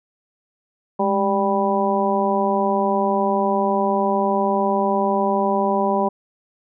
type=harmonic tone with a mistuned harmonic; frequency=196.5 Hz; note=G3; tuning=4 cents sharp; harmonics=1 / 2 / 3 / 4 / 5; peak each=-23 / -23 / -23 / -23 / -23 dBFS; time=0.99-6.09 s; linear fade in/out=10 ms; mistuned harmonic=1; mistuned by=+77 cents; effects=none